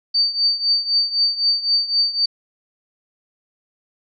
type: tone with tremolo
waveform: sine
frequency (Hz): 4600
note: D8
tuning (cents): -37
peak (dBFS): -12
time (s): 0.14-2.26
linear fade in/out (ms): 10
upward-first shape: triangle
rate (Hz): 3.9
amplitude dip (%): 85
effects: none